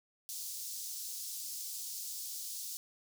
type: high-pass noise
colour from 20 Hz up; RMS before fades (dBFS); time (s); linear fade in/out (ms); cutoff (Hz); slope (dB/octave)
pink; -42; 0.29-2.77; 0; 4900; 24
effects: none